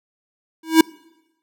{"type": "tone with exponential growth", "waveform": "square", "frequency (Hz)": 322.3, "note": "E4", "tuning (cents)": -39, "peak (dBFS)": -5, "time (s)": [0.63, 0.81], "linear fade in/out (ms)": 5, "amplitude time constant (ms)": 38, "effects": ["noise-tail reverb RT60 1.0 s tail -25 dB re dry"]}